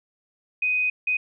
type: tone bursts at uneven times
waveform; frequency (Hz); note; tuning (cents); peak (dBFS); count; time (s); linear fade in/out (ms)
sine; 2500; D#7; +8; -20; 2; 0.62-0.9 / 1.07-1.17; 5
effects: none